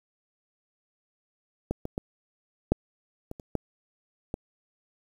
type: clicks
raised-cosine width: 2 ms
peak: -14 / -19 / -16 / -7 / -23 / -28 / -13 / -17 dBFS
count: 8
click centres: 1.71 / 1.854 / 1.979 / 2.72 / 3.314 / 3.398 / 3.553 / 4.341 s
effects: 8-bit